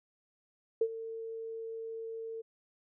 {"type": "tone with ADSR envelope", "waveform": "sine", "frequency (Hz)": 451.2, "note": "A4", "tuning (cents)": 44, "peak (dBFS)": -23, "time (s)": [0.81, 2.42], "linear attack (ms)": 5, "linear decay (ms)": 60, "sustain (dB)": -15, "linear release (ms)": 15, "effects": []}